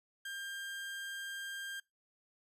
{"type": "tone", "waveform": "30% pulse", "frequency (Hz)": 1597, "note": "G6", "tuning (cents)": 32, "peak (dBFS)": -38, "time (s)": [0.25, 1.8], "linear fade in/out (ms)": 5, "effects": ["noise-tail reverb RT60 0.2 s tail -22 dB re dry", "resampled to 32000 Hz"]}